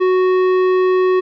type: tone with tanh clipping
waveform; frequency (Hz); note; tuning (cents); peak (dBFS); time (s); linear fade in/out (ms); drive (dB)
sine; 370; F#4; 0; -13; 0-1.21; 20; 13
effects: none